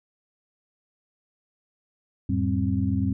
sine tone cluster, 86.1 / 106.3 / 195.8 / 264.2 Hz, F2 / G#2 / G3 / C4, -24 / +41 / -2 / +17 cents, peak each -27 dBFS, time 2.29-3.13 s, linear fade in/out 5 ms, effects none

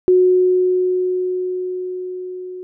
sine tone with level ramp, 366.1 Hz, F#4, 18 cents flat, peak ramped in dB -8 to -28 dBFS, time 0.08-2.63 s, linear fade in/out 0 ms, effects none

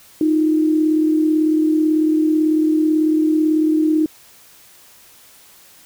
sine tone pair together, 311.1 / 349.2 Hz, D#4 / F4, 0 / 0 cents, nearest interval major second, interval 200 cents, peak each -13 / -23 dBFS, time 0.21-4.06 s, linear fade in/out 2 ms, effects white hiss -47 dBFS RMS until 5.85 s

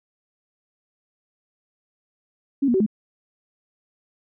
sine tone with pitch steps, 277.1 / 239.5 / 379.9 / 214 Hz, C#4 / A#3 / F#4 / A3, -1 / +47 / +46 / -48 cents, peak -16 dBFS, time 2.62-2.864 s, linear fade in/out 10 ms, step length 61 ms, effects none

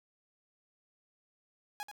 sawtooth tone with echo, 830.6 Hz, G#5, in tune, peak -34 dBFS, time 1.8-1.83 s, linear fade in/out 0 ms, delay 84 ms, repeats 1, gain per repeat -7 dB, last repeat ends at 1.914 s, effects none

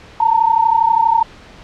sine tone pair together, 892 / 924.4 Hz, A5 / A#5, +23 / -15 cents, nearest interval minor second, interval 62 cents, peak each -13 dBFS, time 0.2-1.23 s, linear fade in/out 5 ms, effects pink hiss -40 dBFS RMS until 1.63 s + low-pass 4000 Hz 12 dB/octave

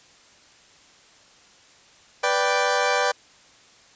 20% pulse chord, G major, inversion first, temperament equal, 493.9 / 587.3 / 784 Hz, B4 / D5 / G5, 0 / 0 / 0 cents, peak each -19 dBFS, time 2.23-3.12 s, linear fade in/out 10 ms, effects white hiss -53 dBFS RMS until 3.95 s + resampled to 16000 Hz

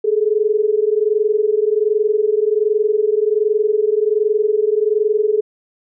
sine tone pair together, 415.3 / 436.6 Hz, G#4 / A4, 0 / -13 cents, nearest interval minor second, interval 87 cents, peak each -16 dBFS, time 0.04-5.41 s, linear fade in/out 10 ms, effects none

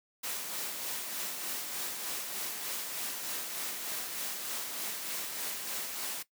white noise with tremolo, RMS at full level -36 dBFS, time 0.23-6.23 s, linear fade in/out 10 ms, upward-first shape sine, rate 3.3 Hz, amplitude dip 35%, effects noise-tail reverb RT60 0.1 s tail -17 dB re dry + high-pass 200 Hz 12 dB/octave

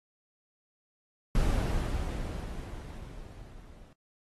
brown noise with level ramp, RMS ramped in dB -26 to -52 dBFS, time 1.35-3.93 s, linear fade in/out 2 ms, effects AAC 32 kbps

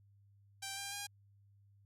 5% pulse tone with pitch steps, 784 / 797.2 / 810.7 Hz, G5 / G5 / G#5, 0 / +29 / -42 cents, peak -29 dBFS, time 0.62-1.07 s, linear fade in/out 10 ms, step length 150 ms, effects added 100 Hz sine -63 dBFS peak until 1.85 s

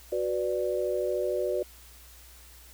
sine chord, B minor, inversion second, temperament equal, 370 / 493.9 / 587.3 Hz, F#4 / B4 / D5, 0 / 0 / 0 cents, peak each -30 / -31 / -30 dBFS, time 0.12-1.63 s, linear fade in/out 5 ms, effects added 60 Hz sine -52 dBFS peak until 2.73 s + white hiss -53 dBFS RMS until 2.73 s

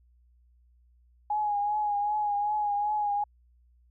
sine tone with vibrato, 830.6 Hz, G#5, in tune, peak -25 dBFS, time 1.3-3.24 s, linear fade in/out 5 ms, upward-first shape triangle, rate 2.6 Hz, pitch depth 43 cents each way, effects added 60 Hz sine -59 dBFS peak until 3.9 s

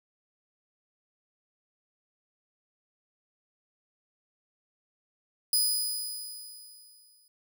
15% pulse tone with exponential decay, 4978 Hz, D#8, in tune, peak -15 dBFS, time 5.53-7.28 s, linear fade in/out 2 ms, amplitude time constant 380 ms, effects none

